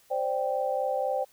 sine chord, C suspended second, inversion none, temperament equal, 523.3 / 587.3 / 784 Hz, C5 / D5 / G5, 0 / 0 / 0 cents, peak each -29 / -31 / -30 dBFS, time 0.1-1.25 s, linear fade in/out 20 ms, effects white hiss -61 dBFS RMS until 1.32 s

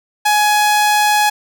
sawtooth tone, 839 Hz, G#5, 17 cents sharp, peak -7 dBFS, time 0.25-1.3 s, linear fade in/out 10 ms, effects none

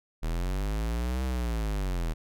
square linear two-way sweep, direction up then down, 39 to 65.41 to 39 Hz, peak -28 dBFS, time 0.22-2.14 s, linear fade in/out 20 ms, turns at 1.24 s, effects none

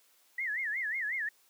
sine tone with vibrato, 1902 Hz, A#6, 34 cents sharp, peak -31 dBFS, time 0.38-1.29 s, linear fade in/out 5 ms, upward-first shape sine, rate 5.5 Hz, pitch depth 220 cents each way, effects white hiss -66 dBFS RMS until 1.49 s + high-pass 300 Hz 12 dB/octave

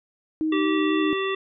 sine tone with vibrato, 311.1 Hz, D#4, in tune, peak -21 dBFS, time 0.41-1.13 s, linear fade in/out 0 ms, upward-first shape square, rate 4.1 Hz, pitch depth 15 cents each way
harmonic tone, 387 Hz, G4, 22 cents flat, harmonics 1 / 3 / 5 / 7 / 9, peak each -25 / -30 / -32 / -33 / -35 dBFS, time 0.52-1.35 s, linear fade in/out 5 ms
effects none

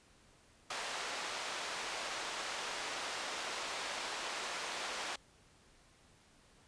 pink band-pass noise, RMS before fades -41 dBFS, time 0.7-5.16 s, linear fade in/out 5 ms, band 630 to 6200 Hz, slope 12 dB/octave, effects pink hiss -65 dBFS RMS until 6.67 s + resampled to 22050 Hz

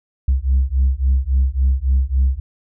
sine beating tone pair, 64.4 / 68 Hz, C2 / C#2, -27 / -33 cents, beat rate 3.6 Hz, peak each -15 dBFS, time 0.28-2.4 s, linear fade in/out 5 ms, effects tanh soft clip ceiling -9 dBFS

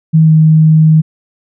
sine tone with pitch glide, 159.3 to 157.29 Hz, D#3 to D#3, +41 to +19 cents, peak -3 dBFS, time 0.13-1.02 s, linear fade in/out 20 ms, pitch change -22 cents, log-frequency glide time 0.24-0.31 s, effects none

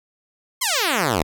5% pulse exponential sweep, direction down, 1110 to 69.6 Hz, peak -7 dBFS, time 0.61-1.23 s, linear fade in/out 10 ms, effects none

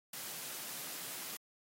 white high-pass noise, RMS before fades -44 dBFS, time 0.13-1.37 s, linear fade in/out 5 ms, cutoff 120 Hz, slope 48 dB/octave, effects AAC 48 kbps

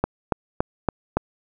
click train, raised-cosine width 1 ms, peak -5 dBFS, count 5, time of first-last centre 0.04-1.17 s, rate 3.54 Hz, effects none

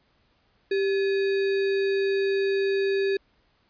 sine tone with sample-and-hold, 392.2 Hz, G4, 1 cent sharp, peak -21 dBFS, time 0.71-3.17 s, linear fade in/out 5 ms, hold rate 2100 Hz, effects pink hiss -66 dBFS RMS until 3.69 s + resampled to 11025 Hz

